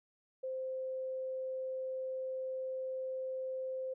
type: tone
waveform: sine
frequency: 521 Hz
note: C5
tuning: 7 cents flat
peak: -36 dBFS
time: 0.43-3.94 s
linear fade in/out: 10 ms
effects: none